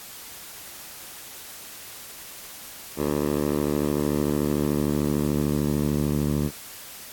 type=tone with band-pass filter sweep; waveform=10% pulse; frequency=73.42 Hz; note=D2; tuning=in tune; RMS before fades=-24 dBFS; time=2.96-6.51 s; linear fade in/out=50 ms; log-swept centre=440 to 170 Hz; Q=0.88; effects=white hiss -41 dBFS RMS until 7.12 s + AAC 64 kbps